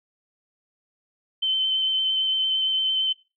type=tone with vibrato; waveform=sine; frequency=3079 Hz; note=G7; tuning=32 cents flat; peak=-20 dBFS; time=1.42-3.13 s; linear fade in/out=10 ms; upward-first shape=square; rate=8.8 Hz; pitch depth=9 cents each way; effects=noise-tail reverb RT60 0.3 s tail -21 dB re dry